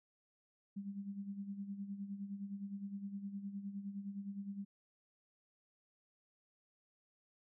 sine tone with tremolo, 199.2 Hz, G3, 28 cents sharp, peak -39 dBFS, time 0.76-4.65 s, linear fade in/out 10 ms, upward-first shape sine, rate 9.7 Hz, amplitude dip 65%, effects none

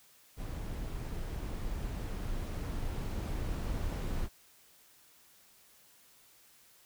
brown noise with level ramp, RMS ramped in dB -39 to -34 dBFS, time 0.36-4.29 s, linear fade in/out 50 ms, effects white hiss -62 dBFS RMS until 6.85 s

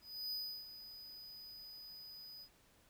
square tone with ADSR envelope, 4978 Hz, D#8, in tune, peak -39 dBFS, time 0.01-2.49 s, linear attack 310 ms, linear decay 330 ms, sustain -12 dB, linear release 71 ms, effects pink hiss -69 dBFS RMS until 2.89 s

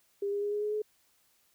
sine tone with pitch steps, 401.6 / 406.3 / 411 / 415.8 / 420.6 / 425.5 Hz, G4 / G#4 / G#4 / G#4 / G#4 / G#4, +42 / -38 / -18 / +2 / +22 / +42 cents, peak -29 dBFS, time 0.22-0.82 s, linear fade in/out 5 ms, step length 100 ms, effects white hiss -69 dBFS RMS until 1.54 s

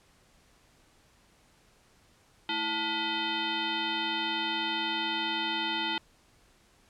sine tone with frequency modulation, 1986 Hz, B6, 9 cents sharp, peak -28 dBFS, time 2.49-5.98 s, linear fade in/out 2 ms, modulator 552 Hz, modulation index 3.1, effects pink hiss -63 dBFS RMS until 6.89 s + low-pass 10000 Hz 12 dB/octave

